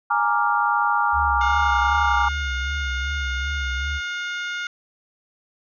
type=chord; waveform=sine; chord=Bb dominant seventh; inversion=third; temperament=equal; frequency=830.6 / 932.3 / 1174.7 / 1396.9 Hz; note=Ab5 / Bb5 / D6 / F6; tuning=0 / 0 / 0 / 0 cents; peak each=-23 dBFS; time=0.1-2.29 s; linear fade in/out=10 ms
type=tone with vibrato; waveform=sine; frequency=68.7 Hz; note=C#2; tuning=15 cents flat; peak=-25 dBFS; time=1.12-4.01 s; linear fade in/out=50 ms; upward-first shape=sine; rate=2.6 Hz; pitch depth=110 cents each way
type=harmonic tone; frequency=714 Hz; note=F5; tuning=38 cents sharp; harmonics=2 / 3 / 4 / 5 / 6 / 7 / 8 / 9; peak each=-27 / -34 / -37 / -36 / -48 / -50 / -49 / -45 dBFS; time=1.41-4.67 s; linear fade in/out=2 ms
effects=none